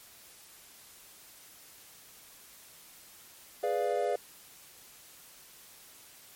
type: chord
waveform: triangle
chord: G# diminished seventh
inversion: none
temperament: equal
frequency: 415.3 / 493.9 / 587.3 / 698.5 Hz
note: G#4 / B4 / D5 / F5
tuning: 0 / 0 / 0 / 0 cents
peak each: -31 dBFS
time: 3.63-4.16 s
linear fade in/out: 5 ms
effects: white hiss -54 dBFS RMS until 6.35 s + MP3 64 kbps